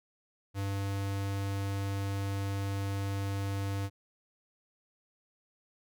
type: tone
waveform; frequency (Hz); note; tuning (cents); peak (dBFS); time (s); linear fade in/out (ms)
square; 98.8; G2; +14; -32; 0.54-3.9; 50
effects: none